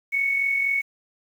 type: tone with amplitude modulation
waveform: sine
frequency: 2217 Hz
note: C#7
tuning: in tune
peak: -18 dBFS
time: 0.12-0.82 s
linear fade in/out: 20 ms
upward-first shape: sine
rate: 44.1 Hz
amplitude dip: 45%
effects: 8-bit